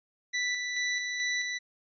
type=tone with tremolo; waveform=sawtooth; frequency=1975.5 Hz; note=B6; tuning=in tune; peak=-24 dBFS; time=0.33-1.59 s; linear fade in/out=20 ms; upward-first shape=square; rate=2.3 Hz; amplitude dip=35%; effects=resampled to 16000 Hz